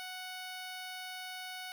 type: tone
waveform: 10% pulse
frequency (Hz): 740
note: F#5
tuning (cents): 0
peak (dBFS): -33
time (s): 0-1.72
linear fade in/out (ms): 0
effects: none